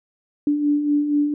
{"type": "beating tone pair", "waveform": "sine", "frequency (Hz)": [289, 293.2], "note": ["D4", "D4"], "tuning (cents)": [-28, -3], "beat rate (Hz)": 4.2, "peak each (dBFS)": [-26, -17], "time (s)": [0.47, 1.34], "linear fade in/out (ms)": 2, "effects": []}